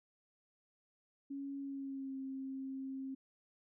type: tone with pitch glide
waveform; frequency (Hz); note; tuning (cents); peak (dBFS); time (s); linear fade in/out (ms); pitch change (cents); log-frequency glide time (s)
sine; 277.5 to 267.1; C#4 to C4; +2 to +36; -40; 1.3-3.15; 10; -66; 1.6-2.17
effects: none